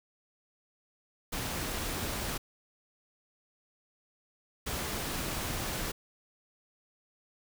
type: noise bursts at uneven times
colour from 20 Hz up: pink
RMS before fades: -35 dBFS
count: 2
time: 1.32-2.38 / 4.66-5.92 s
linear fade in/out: 10 ms
effects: none